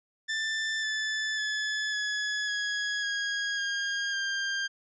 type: tone with pitch steps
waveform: sawtooth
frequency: 1772 / 1745.6 / 1719.6 / 1693.9 / 1668.7 / 1643.8 / 1619.3 / 1595.2 Hz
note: A6 / A6 / A6 / G#6 / G#6 / G#6 / G#6 / G6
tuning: +12 / -14 / -40 / +34 / +8 / -18 / -44 / +30 cents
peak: -25 dBFS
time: 0.28-4.68 s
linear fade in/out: 20 ms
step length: 550 ms
effects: resampled to 16000 Hz